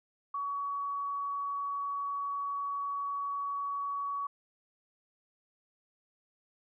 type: tone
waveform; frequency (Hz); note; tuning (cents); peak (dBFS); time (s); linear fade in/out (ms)
sine; 1128; C#6; +30; -32; 0.34-4.27; 5
effects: none